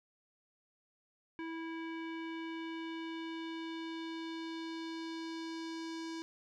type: tone with low-pass filter sweep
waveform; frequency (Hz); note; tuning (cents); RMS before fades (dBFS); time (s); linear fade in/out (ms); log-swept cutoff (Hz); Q
square; 327.1; E4; -13; -42; 1.39-6.22; 0; 2200 to 5600; 2
effects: none